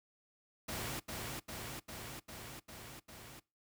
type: noise with echo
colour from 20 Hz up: pink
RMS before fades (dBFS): -40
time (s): 0.68-1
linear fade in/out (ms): 10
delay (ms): 400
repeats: 6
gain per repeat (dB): -2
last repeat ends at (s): 3.4
effects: noise-tail reverb RT60 0.3 s tail -24 dB re dry + high-pass 60 Hz 12 dB/octave